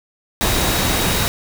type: tone in noise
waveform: sine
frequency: 3800 Hz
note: A#7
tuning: 33 cents sharp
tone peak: -28 dBFS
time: 0.41-1.28 s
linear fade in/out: 0 ms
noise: pink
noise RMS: -18 dBFS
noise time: 0.41-1.28 s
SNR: -13 dB
effects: none